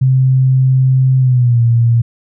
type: tone with pitch glide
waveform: sine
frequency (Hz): 130.81 to 117.21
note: C3 to A#2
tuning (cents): 0 to +10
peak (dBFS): -7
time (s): 0.01-2.02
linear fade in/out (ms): 10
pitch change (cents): -190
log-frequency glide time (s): 1.19-1.61
effects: none